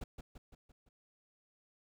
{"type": "noise with echo", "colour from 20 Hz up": "brown", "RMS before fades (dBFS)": -41, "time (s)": [0.01, 0.04], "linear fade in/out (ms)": 5, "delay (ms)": 170, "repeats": 5, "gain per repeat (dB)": -5, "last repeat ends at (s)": 0.89, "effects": []}